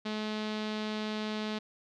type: tone with low-pass filter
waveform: sawtooth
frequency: 214.4 Hz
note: A3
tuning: 45 cents flat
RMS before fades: -35 dBFS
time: 0.05-1.59 s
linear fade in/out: 10 ms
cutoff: 4000 Hz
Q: 2.4
effects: none